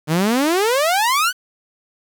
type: exponential sweep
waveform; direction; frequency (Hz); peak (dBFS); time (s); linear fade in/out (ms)
sawtooth; up; 146.83 to 1547; -11; 0.07-1.33; 50
effects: 7-bit